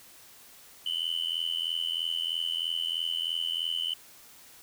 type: tone with amplitude modulation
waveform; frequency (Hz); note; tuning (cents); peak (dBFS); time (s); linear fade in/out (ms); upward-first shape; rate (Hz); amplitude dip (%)
sine; 3000; F#7; +23; -22; 0.86-3.94; 5; sine; 83.1; 100
effects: tanh soft clip ceiling -24 dBFS + white hiss -53 dBFS RMS until 4.62 s